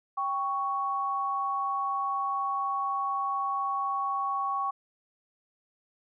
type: tone pair together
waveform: sine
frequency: 788 / 1112.1 Hz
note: G5 / C#6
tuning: +9 / +5 cents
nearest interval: tritone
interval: 596 cents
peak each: -33 / -28 dBFS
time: 0.17-4.71 s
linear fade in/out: 10 ms
effects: none